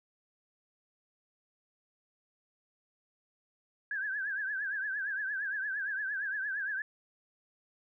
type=tone with vibrato; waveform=sine; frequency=1622 Hz; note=G#6; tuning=41 cents flat; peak=-32 dBFS; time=3.91-6.82 s; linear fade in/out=2 ms; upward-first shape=triangle; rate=8.7 Hz; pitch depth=130 cents each way; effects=none